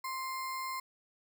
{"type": "tone with sample-and-hold", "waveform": "sine", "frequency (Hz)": 1046.5, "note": "C6", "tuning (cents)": 0, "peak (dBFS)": -35, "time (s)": [0.04, 0.8], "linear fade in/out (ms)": 5, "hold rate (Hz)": 3150, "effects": []}